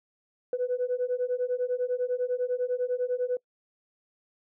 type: beating tone pair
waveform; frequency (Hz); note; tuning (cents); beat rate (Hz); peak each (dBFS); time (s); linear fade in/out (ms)
sine; 491.9 / 501.9; B4 / B4; -7 / +28; 10; -28 / -28; 0.53-3.37; 2
effects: noise-tail reverb RT60 0.1 s tail -24 dB re dry + tanh soft clip ceiling -20 dBFS